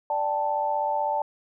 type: chord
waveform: sine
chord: D suspended fourth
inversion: none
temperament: equal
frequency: 587.3 / 784 / 880 Hz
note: D5 / G5 / A5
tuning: 0 / 0 / 0 cents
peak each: -29 / -30 / -25 dBFS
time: 0.1-1.22 s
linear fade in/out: 2 ms
effects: none